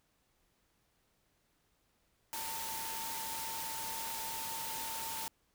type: tone in noise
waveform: sine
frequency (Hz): 901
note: A5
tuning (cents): +41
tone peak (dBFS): -43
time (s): 2.33-5.28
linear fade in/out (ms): 0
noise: white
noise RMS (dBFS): -41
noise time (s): 2.33-5.28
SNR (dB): -5
effects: pink hiss -75 dBFS RMS until 5.54 s